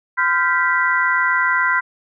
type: tone cluster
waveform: sine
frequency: 1019 / 1395 / 1562 / 1968 Hz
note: C6 / F6 / G6 / B6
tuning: -46 / -2 / -7 / -7 cents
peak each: -20 dBFS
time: 0.17-1.81 s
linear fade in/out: 20 ms
effects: none